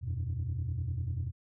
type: chord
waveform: sine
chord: E suspended second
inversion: none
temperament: equal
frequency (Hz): 82.41 / 92.5 / 123.47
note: E2 / F#2 / B2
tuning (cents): 0 / 0 / 0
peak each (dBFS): -34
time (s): 0.01-1.32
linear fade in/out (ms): 50
effects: tanh soft clip ceiling -27 dBFS